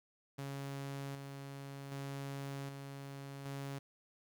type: tone with tremolo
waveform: sawtooth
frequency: 138.59 Hz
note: C#3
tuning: in tune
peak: -37 dBFS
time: 0.38-3.79 s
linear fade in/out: 10 ms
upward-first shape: square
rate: 0.65 Hz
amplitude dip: 40%
effects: 12-bit